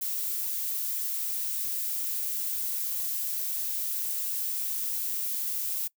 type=noise; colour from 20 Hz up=violet; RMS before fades=-31 dBFS; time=0.01-5.88 s; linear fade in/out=10 ms; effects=noise-tail reverb RT60 0.1 s tail -22 dB re dry